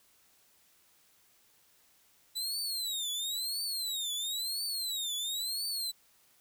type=tone with vibrato; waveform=sawtooth; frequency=3951 Hz; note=B7; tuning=in tune; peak=-30 dBFS; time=2.35-5.92 s; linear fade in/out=20 ms; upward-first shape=triangle; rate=0.98 Hz; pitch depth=260 cents each way; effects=white hiss -66 dBFS RMS until 6.4 s